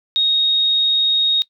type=tone; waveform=sine; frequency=3741 Hz; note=A#7; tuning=5 cents sharp; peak=-13 dBFS; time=0.16-1.42 s; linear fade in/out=0 ms; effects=noise-tail reverb RT60 0.1 s tail -20 dB re dry